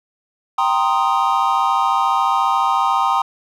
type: chord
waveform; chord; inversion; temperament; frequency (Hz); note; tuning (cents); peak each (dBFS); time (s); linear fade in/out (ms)
triangle; C minor seventh; second; equal; 784 / 932.3 / 1046.5 / 1244.5; G5 / Bb5 / C6 / Eb6; 0 / 0 / 0 / 0; -18; 0.58-3.22; 5
effects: none